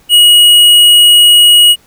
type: tone with hard clipping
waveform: sine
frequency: 2900 Hz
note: F#7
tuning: 35 cents flat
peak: -3 dBFS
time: 0.09-1.76 s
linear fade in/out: 50 ms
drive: 11 dB
effects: pink hiss -47 dBFS RMS until 1.86 s